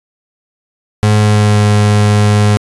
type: tone with pitch glide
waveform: 35% pulse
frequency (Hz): 105.8 to 104.28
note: G#2 to G#2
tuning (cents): +33 to +8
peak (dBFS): -5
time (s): 1.03-2.57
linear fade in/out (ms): 0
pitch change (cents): -25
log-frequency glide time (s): 1.13-1.63
effects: resampled to 24000 Hz